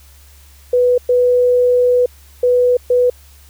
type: tone bursts at uneven times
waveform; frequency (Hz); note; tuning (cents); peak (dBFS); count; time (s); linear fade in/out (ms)
sine; 493.9; B4; 0; -9; 4; 0.73-0.98 / 1.09-2.06 / 2.43-2.77 / 2.9-3.1; 5
effects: added 70 Hz sine -42 dBFS peak until 3.49 s + white hiss -48 dBFS RMS until 3.49 s